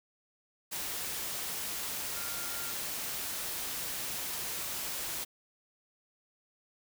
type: tone in noise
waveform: sine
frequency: 1396.9 Hz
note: F6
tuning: in tune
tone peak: -46 dBFS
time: 2.15-2.73 s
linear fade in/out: 20 ms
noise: white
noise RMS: -37 dBFS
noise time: 0.71-5.25 s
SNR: -12 dB
effects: none